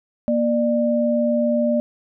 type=tone pair together; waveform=sine; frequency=236.5 / 596 Hz; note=A#3 / D5; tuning=+25 / +25 cents; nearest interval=octave + major third; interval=1600 cents; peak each=-19 dBFS; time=0.28-1.8 s; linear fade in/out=0 ms; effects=none